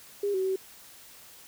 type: tone with pitch steps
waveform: sine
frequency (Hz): 405.4 / 377.6 / 380.5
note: G#4 / F#4 / F#4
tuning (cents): -42 / +35 / +48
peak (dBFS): -25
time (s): 0.23-0.56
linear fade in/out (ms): 5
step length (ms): 110
effects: white hiss -51 dBFS RMS until 1.47 s